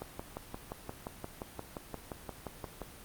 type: click train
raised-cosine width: 1 ms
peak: -24 dBFS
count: 17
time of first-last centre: 0.02-2.817 s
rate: 5.72 Hz
effects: pink hiss -51 dBFS RMS until 3.04 s + Opus 32 kbps